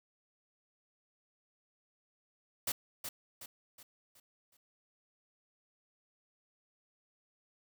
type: noise with echo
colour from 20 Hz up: white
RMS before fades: -34 dBFS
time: 2.67-2.72 s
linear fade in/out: 5 ms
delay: 370 ms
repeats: 5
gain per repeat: -7 dB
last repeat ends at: 4.57 s
effects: none